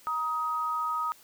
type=tone pair together; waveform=sine; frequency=946.3 / 1257 Hz; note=A#5 / D#6; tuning=+26 / +17 cents; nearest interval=perfect fourth; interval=491 cents; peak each=-34 / -28 dBFS; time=0.07-1.12 s; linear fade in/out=0 ms; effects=white hiss -56 dBFS RMS until 1.23 s